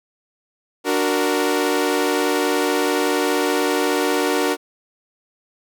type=chord; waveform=sawtooth; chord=D augmented; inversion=none; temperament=equal; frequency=293.7 / 370 / 466.2 Hz; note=D4 / F#4 / A#4; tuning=0 / 0 / 0 cents; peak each=-18 dBFS; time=0.84-4.57 s; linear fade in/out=50 ms; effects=none